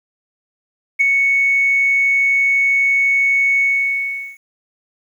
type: tone with ADSR envelope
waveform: sine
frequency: 2217 Hz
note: C#7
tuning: in tune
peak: -6 dBFS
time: 0.99-4.38 s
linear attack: 23 ms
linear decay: 4 ms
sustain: -5 dB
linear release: 770 ms
effects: tanh soft clip ceiling -6 dBFS + 8-bit